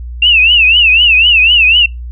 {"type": "tone with vibrato", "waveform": "sine", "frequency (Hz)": 2721, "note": "F7", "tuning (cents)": -46, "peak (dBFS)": -4, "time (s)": [0.22, 1.86], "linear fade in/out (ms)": 5, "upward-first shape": "triangle", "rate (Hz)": 4, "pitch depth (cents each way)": 180, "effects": ["noise-tail reverb RT60 0.2 s tail -25 dB re dry", "added 60 Hz sine -21 dBFS peak until 2.11 s"]}